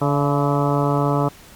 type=harmonic tone with a mistuned harmonic; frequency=143.6 Hz; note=D3; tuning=39 cents flat; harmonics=1 / 2 / 3 / 4 / 5 / 6 / 7 / 8 / 9; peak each=-20 / -23 / -25 / -26 / -27 / -28 / -28 / -29 / -30 dBFS; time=0.01-1.29 s; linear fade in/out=10 ms; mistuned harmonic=5; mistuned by=-64 cents; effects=pink hiss -45 dBFS RMS until 1.55 s + Opus 48 kbps